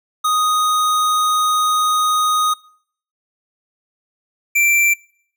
square tone pair in turn, 1244.5 / 2349 Hz, D#6 / D7, 0 / 0 cents, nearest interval major seventh, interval 1100 cents, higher second, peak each -15 / -13 dBFS, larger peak second, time 0.24-2.54 / 4.55-4.94 s, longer first, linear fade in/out 10 ms, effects noise-tail reverb RT60 0.6 s tail -23 dB re dry

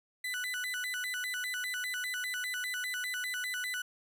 35% pulse tone with vibrato, 1722 Hz, A6, 38 cents flat, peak -32 dBFS, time 0.24-3.82 s, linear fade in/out 5 ms, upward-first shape square, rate 5 Hz, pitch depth 260 cents each way, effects none

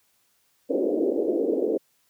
white band-pass noise, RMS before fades -24 dBFS, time 0.69-1.78 s, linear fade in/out 20 ms, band 260 to 520 Hz, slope 48 dB/octave, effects white hiss -67 dBFS RMS until 2.09 s + high-pass 60 Hz 12 dB/octave

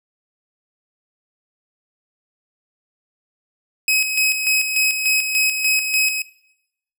sawtooth tone with tremolo, 2544 Hz, D#7, 38 cents sharp, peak -11 dBFS, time 3.88-6.22 s, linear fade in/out 2 ms, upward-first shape square, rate 3.4 Hz, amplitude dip 50%, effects noise-tail reverb RT60 0.8 s tail -18 dB re dry

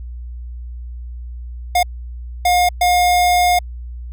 square tone bursts at uneven times, 714 Hz, F5, 38 cents sharp, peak -12 dBFS, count 3, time 1.75-1.83 / 2.45-2.69 / 2.81-3.59 s, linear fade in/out 5 ms, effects added 60 Hz sine -27 dBFS peak until 4.12 s

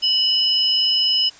sine tone pair together, 2960 / 5118 Hz, F#7 / D#8, 0 / +48 cents, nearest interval major sixth, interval 948 cents, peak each -18 dBFS, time 0.02-1.3 s, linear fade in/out 20 ms, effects white hiss -45 dBFS RMS until 1.39 s + resampled to 16000 Hz

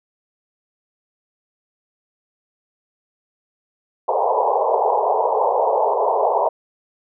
white band-pass noise, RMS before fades -18 dBFS, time 4.08-6.49 s, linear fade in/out 10 ms, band 410 to 1000 Hz, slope 96 dB/octave, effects none

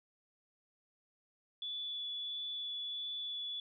sine tone with vibrato, 3443 Hz, A7, 38 cents flat, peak -38 dBFS, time 1.62-3.6 s, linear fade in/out 2 ms, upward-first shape sine, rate 1.5 Hz, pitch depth 8 cents each way, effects none

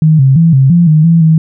sine tone with pitch steps, 156.8 / 134 / 165.5 / 134 / 172.3 / 154.7 / 166.6 / 159.6 Hz, D#3 / C3 / E3 / C3 / F3 / D#3 / E3 / D#3, +14 / +42 / +7 / +42 / -23 / -10 / +19 / +44 cents, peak -3 dBFS, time 0.02-1.38 s, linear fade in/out 2 ms, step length 170 ms, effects none

